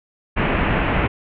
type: low-pass noise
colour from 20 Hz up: pink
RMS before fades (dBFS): -19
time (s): 0.36-1.08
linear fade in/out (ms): 20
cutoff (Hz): 2800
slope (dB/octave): 48
effects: none